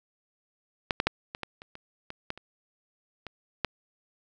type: clicks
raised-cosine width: 0.3 ms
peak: -9 / -8 / -6 / -19 / -17 / -28 / -27 / -22 / -16 / -28 / -23 / -9 dBFS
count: 12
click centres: 0.908 / 1.001 / 1.07 / 1.349 / 1.433 / 1.619 / 1.754 / 2.104 / 2.304 / 2.376 / 3.267 / 3.647 s
effects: none